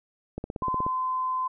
click train, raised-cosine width 2 ms, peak -19 dBFS, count 9, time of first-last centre 0.38-0.865 s, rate 16.5 Hz
sine tone, 1027 Hz, C6, 33 cents flat, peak -25 dBFS, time 0.62-1.48 s, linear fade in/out 10 ms
effects none

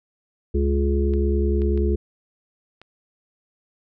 harmonic tone, 70.3 Hz, C#2, 25 cents sharp, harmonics 1 / 3 / 5 / 6, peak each -19 / -27 / -25 / -27 dBFS, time 0.54-1.96 s, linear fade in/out 10 ms
clicks, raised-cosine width 0.3 ms, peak -28 dBFS, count 4, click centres 1.137 / 1.619 / 1.776 / 2.816 s
effects none

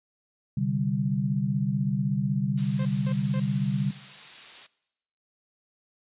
sine chord, C suspended second, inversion none, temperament equal, 130.81 / 146.83 / 196 Hz, C3 / D3 / G3, 0 / 0 / 0 cents, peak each -28 dBFS, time 0.57-3.91 s, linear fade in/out 5 ms
blue noise, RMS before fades -37 dBFS, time 2.57-4.67 s, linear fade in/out 10 ms
sawtooth tone bursts, 523.3 Hz, C5, in tune, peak -33 dBFS, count 3, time 2.79-3.399 s, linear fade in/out 5 ms, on 63 ms, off 210 ms
effects noise-tail reverb RT60 0.9 s tail -20 dB re dry + resampled to 8000 Hz

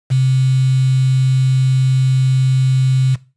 sine tone with quantisation, 130.81 Hz, C3, in tune, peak -10 dBFS, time 0.1-3.16 s, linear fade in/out 20 ms, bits 5, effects noise-tail reverb RT60 0.3 s tail -18 dB re dry + resampled to 22050 Hz

